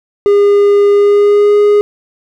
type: tone with pitch glide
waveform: triangle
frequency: 406.3 to 413.6 Hz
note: G#4 to G#4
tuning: -38 to -7 cents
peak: -3 dBFS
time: 0.26-1.81 s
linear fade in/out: 0 ms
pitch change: +31 cents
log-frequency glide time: 0.91-1.56 s
effects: none